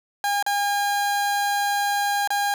30% pulse tone with dropouts, 811 Hz, G#5, 41 cents flat, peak -18 dBFS, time 0.24-2.54 s, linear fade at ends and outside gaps 1 ms, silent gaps 0.426-0.464 / 2.275-2.304 s, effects none

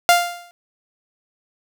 sawtooth tone with exponential decay, 698.5 Hz, F5, in tune, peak -4 dBFS, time 0.09-0.51 s, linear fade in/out 0 ms, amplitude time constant 91 ms, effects none

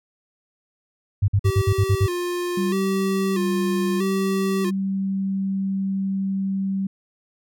sine tone bursts, 100 Hz, G2, 35 cents sharp, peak -14 dBFS, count 8, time 1.22-2.066 s, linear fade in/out 10 ms, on 62 ms, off 50 ms
square tone with vibrato, 368.7 Hz, F#4, 6 cents flat, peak -24 dBFS, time 1.44-4.71 s, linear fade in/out 20 ms, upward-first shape square, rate 0.78 Hz, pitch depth 74 cents each way
sine tone, 193.7 Hz, G3, 20 cents flat, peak -21 dBFS, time 2.57-6.87 s, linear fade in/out 5 ms
effects none

